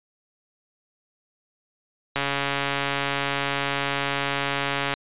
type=click train; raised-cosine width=0.3 ms; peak=-8 dBFS; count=390; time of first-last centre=2.16-4.939 s; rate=140 Hz; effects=resampled to 8000 Hz